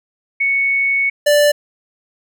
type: tone pair in turn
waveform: sine / square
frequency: 2217 / 587.2 Hz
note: C#7 / D5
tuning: 0 / 0 cents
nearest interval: octave + major seventh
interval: 2300 cents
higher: first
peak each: -13 / -10 dBFS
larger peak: second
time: 0.4-1.1 / 1.26-1.52 s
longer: first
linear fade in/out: 10 ms
effects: none